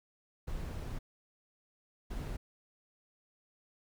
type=noise bursts at uneven times; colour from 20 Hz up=brown; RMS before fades=-39 dBFS; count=2; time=0.47-0.99 / 2.1-2.37 s; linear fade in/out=10 ms; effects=none